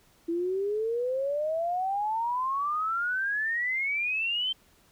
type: exponential sweep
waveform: sine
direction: up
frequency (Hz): 330.2 to 3136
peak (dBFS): -26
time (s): 0.28-4.53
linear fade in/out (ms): 10
effects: pink hiss -62 dBFS RMS until 4.91 s